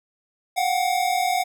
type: tone pair together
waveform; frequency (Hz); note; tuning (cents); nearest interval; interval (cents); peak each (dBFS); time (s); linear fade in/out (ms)
square; 716.8 / 757; F5 / F#5; +45 / +39; minor second; 94; -23 / -24; 0.56-1.44; 20
effects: none